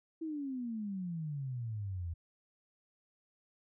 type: exponential sweep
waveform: sine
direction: down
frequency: 329.6 to 81.4 Hz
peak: -36 dBFS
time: 0.21-2.14 s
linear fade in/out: 10 ms
effects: none